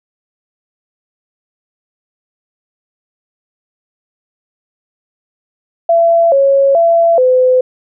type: tone with pitch steps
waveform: sine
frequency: 673 / 550 / 673 / 509 Hz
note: E5 / C#5 / E5 / C5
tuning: +36 / -14 / +36 / -48 cents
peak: -6 dBFS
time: 5.89-7.61 s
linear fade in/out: 5 ms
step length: 430 ms
effects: none